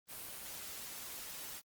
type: noise with amplitude modulation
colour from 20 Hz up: white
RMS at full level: -45 dBFS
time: 0.07-1.62 s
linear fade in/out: 50 ms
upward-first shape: sine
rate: 129 Hz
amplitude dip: 30%
effects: Opus 24 kbps